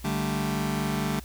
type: chord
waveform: sawtooth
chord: D suspended fourth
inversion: none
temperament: just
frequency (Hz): 146.83 / 195.78 / 220.2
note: D3 / G3 / A3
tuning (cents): 0 / -2 / +2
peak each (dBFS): -26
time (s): 0.04-1.2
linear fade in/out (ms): 10
effects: added 62 Hz sine -41 dBFS peak until 1.24 s + white hiss -50 dBFS RMS until 1.24 s